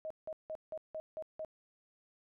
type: tone bursts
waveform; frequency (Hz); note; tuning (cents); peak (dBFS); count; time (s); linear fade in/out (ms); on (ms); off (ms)
sine; 629; D#5; +19; -38; 7; 0.05-1.448; 0; 54; 170
effects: none